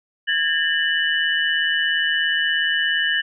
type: tone cluster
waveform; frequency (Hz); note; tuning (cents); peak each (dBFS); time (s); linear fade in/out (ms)
sine; 1649 / 1806 / 2966; G#6 / A6 / F#7; -13 / +45 / +4; -22; 0.27-3.22; 20
effects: none